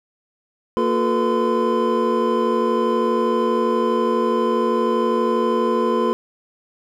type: tone cluster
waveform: triangle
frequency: 231.9 / 358.2 / 438.7 / 491.1 / 1023 Hz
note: A#3 / F4 / A4 / B4 / C6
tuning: -9 / +44 / -5 / -10 / -39 cents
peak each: -21 dBFS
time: 0.77-6.13 s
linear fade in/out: 0 ms
effects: none